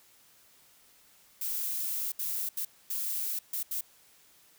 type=noise bursts at uneven times; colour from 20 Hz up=violet; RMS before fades=-33 dBFS; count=6; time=1.41-2.12 / 2.19-2.49 / 2.57-2.65 / 2.9-3.39 / 3.53-3.63 / 3.71-3.81 s; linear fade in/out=5 ms; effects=white hiss -61 dBFS RMS until 4.58 s

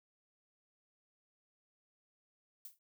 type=noise with exponential decay; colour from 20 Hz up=violet; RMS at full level=-45 dBFS; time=2.65-2.79 s; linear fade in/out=2 ms; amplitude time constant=30 ms; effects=none

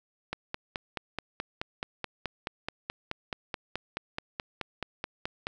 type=click train; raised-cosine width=0.3 ms; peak=-16 dBFS; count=25; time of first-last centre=0.33-5.469 s; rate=4.67 Hz; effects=none

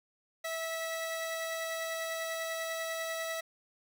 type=tone pair together; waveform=sawtooth; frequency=653 / 1948.9 Hz; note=E5 / B6; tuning=-17 / -23 cents; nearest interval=octave + perfect fifth; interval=1894 cents; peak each=-32 / -36 dBFS; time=0.44-3.41 s; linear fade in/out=10 ms; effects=none

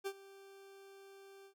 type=tone with ADSR envelope; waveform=40% pulse; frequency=392 Hz; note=G4; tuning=in tune; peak=-35 dBFS; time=0.04-1.54 s; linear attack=26 ms; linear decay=61 ms; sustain=-19 dB; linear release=85 ms; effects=none

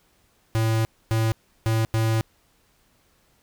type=tone bursts at uneven times; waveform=square; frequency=111.9 Hz; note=A2; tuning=30 cents sharp; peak=-20 dBFS; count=4; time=0.55-0.85 / 1.11-1.32 / 1.66-1.85 / 1.94-2.21 s; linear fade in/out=0 ms; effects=pink hiss -63 dBFS RMS until 3.42 s

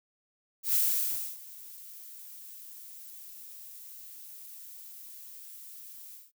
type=noise with ADSR envelope; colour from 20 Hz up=violet; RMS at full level=-25 dBFS; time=0.63-6.32 s; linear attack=110 ms; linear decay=630 ms; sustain=-22 dB; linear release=190 ms; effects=noise-tail reverb RT60 0.1 s tail -24 dB re dry

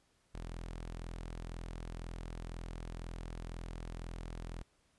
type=tone; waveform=sawtooth; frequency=42 Hz; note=E1; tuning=33 cents sharp; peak=-38 dBFS; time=0.34-4.63 s; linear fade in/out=10 ms; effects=pink hiss -73 dBFS RMS until 4.98 s + resampled to 24000 Hz

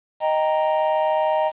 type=chord; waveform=triangle; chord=Eb major; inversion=none; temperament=equal; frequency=622.3 / 784 / 932.3 Hz; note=Eb5 / G5 / Bb5; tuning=0 / 0 / 0 cents; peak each=-18 / -23 / -21 dBFS; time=0.2-1.52 s; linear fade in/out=50 ms; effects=resampled to 8000 Hz + 8-bit

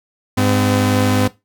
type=tone pair together; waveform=sawtooth; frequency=101.2 / 255 Hz; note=G#2 / C4; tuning=-44 / -44 cents; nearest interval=octave + major third; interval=1600 cents; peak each=-12 dBFS; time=0.37-1.28 s; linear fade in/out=10 ms; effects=noise-tail reverb RT60 0.2 s tail -17 dB re dry

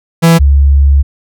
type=tone pair in turn; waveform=45% pulse / sine; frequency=166.1 / 69.84 Hz; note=E3 / C#2; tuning=+13 / +14 cents; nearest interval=octave + minor third; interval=1499 cents; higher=first; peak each=-3 dBFS; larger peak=neither; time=0.22-0.39 / 0.39-1.03 s; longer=second; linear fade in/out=20 ms; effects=none

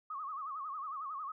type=tone with vibrato; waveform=sine; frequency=1174.7 Hz; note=D6; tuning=in tune; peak=-38 dBFS; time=0.1-1.32 s; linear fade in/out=5 ms; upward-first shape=sine; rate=11 Hz; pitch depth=150 cents each way; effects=none

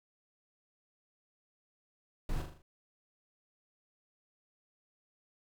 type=noise with echo; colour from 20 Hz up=brown; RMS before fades=-35 dBFS; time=2.29-2.42 s; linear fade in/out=2 ms; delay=40 ms; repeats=5; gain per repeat=-5 dB; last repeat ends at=2.62 s; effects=none

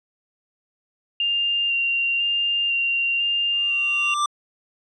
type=tone with vibrato; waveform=sine; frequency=2784 Hz; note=F7; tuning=6 cents flat; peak=-19 dBFS; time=1.2-4.14 s; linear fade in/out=2 ms; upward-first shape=square; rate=1 Hz; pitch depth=11 cents each way
type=tone with exponential growth; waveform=square; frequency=1180 Hz; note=D6; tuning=8 cents sharp; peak=-18 dBFS; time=3.52-4.26 s; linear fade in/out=5 ms; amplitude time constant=160 ms
effects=resampled to 22050 Hz

